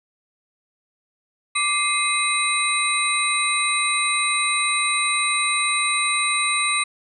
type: tone cluster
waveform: sine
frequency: 1172 / 2099 / 2519 / 3934 / 8690 Hz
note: D6 / C7 / D#7 / B7 / C#9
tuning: -4 / +5 / +21 / -7 / -35 cents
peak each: -25 dBFS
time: 1.55-6.84 s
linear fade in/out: 10 ms
effects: none